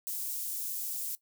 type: high-pass noise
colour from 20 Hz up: white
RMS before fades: -36 dBFS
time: 0.07-1.15 s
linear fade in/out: 0 ms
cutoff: 8500 Hz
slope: 12 dB/octave
effects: noise-tail reverb RT60 0.1 s tail -17 dB re dry